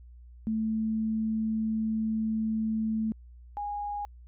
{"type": "tone pair in turn", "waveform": "sine", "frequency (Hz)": [220, 822.3], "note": ["A3", "G#5"], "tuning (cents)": [0, -17], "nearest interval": "octave + major seventh", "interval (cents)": 2283, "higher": "second", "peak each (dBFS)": [-26, -31], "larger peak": "first", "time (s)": [[0.47, 3.12], [3.57, 4.05]], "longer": "first", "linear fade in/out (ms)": 0, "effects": ["added 60 Hz sine -47 dBFS peak until 4.27 s"]}